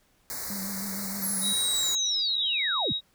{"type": "band-stop noise", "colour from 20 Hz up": "white", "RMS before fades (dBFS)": -35, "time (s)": [0.3, 1.95], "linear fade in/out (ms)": 0, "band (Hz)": [2200, 4000], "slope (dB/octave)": 96}
{"type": "tone with vibrato", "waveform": "triangle", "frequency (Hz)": 196, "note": "G3", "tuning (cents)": 0, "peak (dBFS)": -33, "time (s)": [0.5, 1.53], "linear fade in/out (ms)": 2, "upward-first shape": "sine", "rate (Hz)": 6.4, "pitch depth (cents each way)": 50}
{"type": "linear sweep", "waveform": "sine", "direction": "down", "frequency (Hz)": [11500, 54.4], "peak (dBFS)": -28, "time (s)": [1.22, 2.93], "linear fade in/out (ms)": 10}
{"type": "tone with pitch glide", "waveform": "sine", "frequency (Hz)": [3842, 3800], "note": ["B7", "A#7"], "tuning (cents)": [-48, 33], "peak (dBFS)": -26, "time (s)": [1.41, 3.01], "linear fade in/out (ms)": 50, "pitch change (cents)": -19, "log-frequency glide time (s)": [1.9, 2.67]}
{"effects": ["pink hiss -66 dBFS RMS until 3.14 s"]}